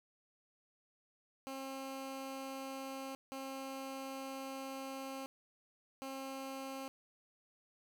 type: tone bursts at uneven times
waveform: 15% pulse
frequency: 268.3 Hz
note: C4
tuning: 44 cents sharp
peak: -36 dBFS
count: 3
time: 1.47-3.15 / 3.32-5.26 / 6.02-6.88 s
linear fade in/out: 0 ms
effects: none